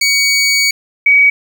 20% pulse / sine tone pair in turn, 2250 / 2264 Hz, C#7 / C#7, +25 / +36 cents, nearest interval unison, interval 11 cents, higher second, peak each -5 dBFS, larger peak neither, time 0.01-0.71 / 1.06-1.3 s, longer first, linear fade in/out 5 ms, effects 7-bit

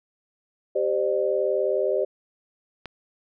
sine chord, G suspended fourth, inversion none, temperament equal with one note detuned, 392 / 523.3 / 602.8 Hz, G4 / C5 / D5, 0 / 0 / +45 cents, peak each -25 dBFS, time 0.75-2.05 s, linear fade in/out 10 ms
click, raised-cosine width 0.3 ms, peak -19 dBFS, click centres 2.857 s
effects none

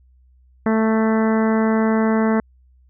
harmonic tone, 220.9 Hz, A3, 7 cents sharp, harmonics 1 / 2 / 3 / 4 / 5 / 6 / 7 / 8 / 9, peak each -16 / -22 / -26 / -28 / -30 / -32 / -33 / -34 / -35 dBFS, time 0.66-2.4 s, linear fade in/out 2 ms, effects added 63 Hz sine -50 dBFS peak until 2.89 s

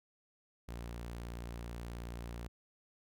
sawtooth tone, 58.6 Hz, A#1, 10 cents sharp, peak -38 dBFS, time 0.68-2.48 s, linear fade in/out 10 ms, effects none

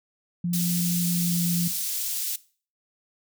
sine tone with pitch glide, 174.61 to 172.8 Hz, F3 to F3, 0 to -18 cents, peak -23 dBFS, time 0.44-1.68 s, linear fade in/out 5 ms, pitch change -18 cents, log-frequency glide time 0.89-1.5 s
white high-pass noise, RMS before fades -29 dBFS, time 0.53-2.36 s, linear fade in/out 5 ms, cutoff 4200 Hz, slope 12 dB/octave
effects noise-tail reverb RT60 0.4 s tail -19 dB re dry

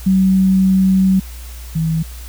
sine tone pair in turn, 189.7 / 161.34 Hz, F#3 / E3, +43 / -37 cents, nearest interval minor third, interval 280 cents, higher first, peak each -9 / -14 dBFS, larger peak first, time 0.06-1.2 / 1.75-2.03 s, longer first, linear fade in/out 10 ms, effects added 60 Hz sine -29 dBFS peak until 2.28 s + white hiss -39 dBFS RMS until 2.28 s

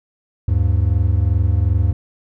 triangle tone pair together, 77.58 / 100.2 Hz, D#2 / G2, -4 / +38 cents, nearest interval major third, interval 442 cents, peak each -14 dBFS, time 0.48-1.93 s, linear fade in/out 5 ms, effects none

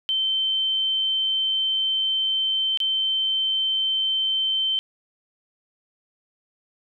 sine tone with dropouts, 3098 Hz, G7, 21 cents flat, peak -20 dBFS, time 0.09-4.79 s, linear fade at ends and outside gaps 0 ms, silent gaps 2.774-2.802 s, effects none

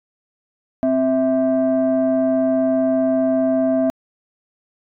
sine tone pair together, 261.6 / 653.5 Hz, C4 / E5, 0 / -15 cents, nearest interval octave + major third, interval 1585 cents, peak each -16 dBFS, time 0.83-3.9 s, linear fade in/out 0 ms, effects tanh soft clip ceiling -10 dBFS

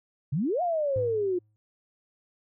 sine exponential two-way sweep, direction up then down, 125.6 to 730 to 348 Hz, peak -24 dBFS, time 0.32-1.39 s, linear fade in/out 10 ms, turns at 0.62 s
triangle tone with exponential decay, 106.9 Hz, A2, 49 cents flat, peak -27 dBFS, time 0.96-1.56 s, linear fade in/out 0 ms, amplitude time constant 130 ms
effects none

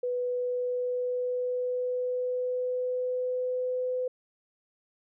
sine tone with pitch glide, 493.9 to 505.2 Hz, B4 to B4, 0 to +39 cents, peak -27 dBFS, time 0.03-4.08 s, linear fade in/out 5 ms, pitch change +39 cents, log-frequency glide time 0.14-3.95 s, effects none

